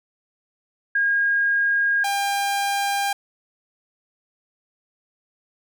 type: tone pair in turn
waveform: sine / sawtooth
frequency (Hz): 1627 / 800.2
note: G#6 / G5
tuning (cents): -36 / +35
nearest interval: octave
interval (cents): 1229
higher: first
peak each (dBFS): -17 / -17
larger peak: neither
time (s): 0.95-2.04 / 2.04-3.13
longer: neither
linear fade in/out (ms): 5
effects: none